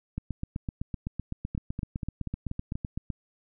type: two click trains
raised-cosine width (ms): 5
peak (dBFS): -19 / -20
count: 24 / 6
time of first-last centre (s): 0.18-3.102 / 1.55-2.755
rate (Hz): 7.87 / 4.15
effects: none